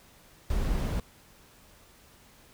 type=noise; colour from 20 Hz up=brown; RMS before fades=-28 dBFS; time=0.5-1 s; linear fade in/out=2 ms; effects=pink hiss -57 dBFS RMS until 2.53 s